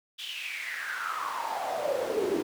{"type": "noise with high-pass filter sweep", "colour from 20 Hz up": "brown", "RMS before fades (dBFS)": -32, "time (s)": [0.18, 2.43], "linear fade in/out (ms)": 20, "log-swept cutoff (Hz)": [3300, 330], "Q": 7.5, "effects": []}